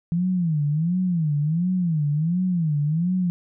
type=tone with vibrato; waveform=sine; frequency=164.1 Hz; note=E3; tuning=8 cents flat; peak=-19 dBFS; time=0.12-3.3 s; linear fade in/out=0 ms; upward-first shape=sine; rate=1.4 Hz; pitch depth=210 cents each way; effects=none